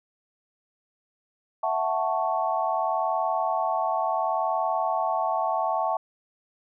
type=chord; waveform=sine; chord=F# minor seventh; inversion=third; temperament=equal; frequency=659.3 / 740 / 880 / 1108.7 Hz; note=E5 / F#5 / A5 / C#6; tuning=0 / 0 / 0 / 0 cents; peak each=-28 / -28 / -28 / -30 dBFS; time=1.63-5.97 s; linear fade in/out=5 ms; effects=none